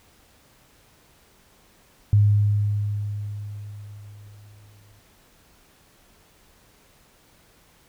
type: tone with exponential decay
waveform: sine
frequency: 103.3 Hz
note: G#2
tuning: 9 cents flat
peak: -12 dBFS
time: 2.13-4.99 s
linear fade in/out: 0 ms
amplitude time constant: 620 ms
effects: pink hiss -57 dBFS RMS until 7.88 s